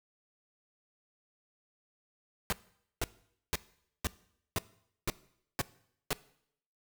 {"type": "noise bursts", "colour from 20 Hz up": "pink", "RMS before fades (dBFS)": -31, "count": 8, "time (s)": [2.5, 6.13], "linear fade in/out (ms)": 0, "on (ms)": 25, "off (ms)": 490, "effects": ["noise-tail reverb RT60 0.7 s tail -20 dB re dry"]}